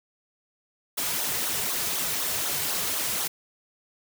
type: noise with flanger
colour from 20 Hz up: white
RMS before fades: -28 dBFS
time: 0.97-3.28 s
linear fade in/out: 10 ms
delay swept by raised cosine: 0.39 to 3.79 ms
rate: 4 Hz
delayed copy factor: -0.7
effects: none